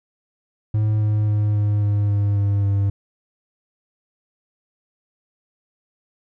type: tone with pitch steps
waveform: triangle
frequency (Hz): 107.2 / 106.09 / 104.99 / 103.91 / 102.83 / 101.77 / 100.72 / 99.68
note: A2 / G#2 / G#2 / G#2 / G#2 / G#2 / G2 / G2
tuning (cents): -45 / +37 / +19 / +1 / -17 / -35 / +47 / +29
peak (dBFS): -14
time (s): 0.74-2.9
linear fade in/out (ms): 5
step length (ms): 270
effects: none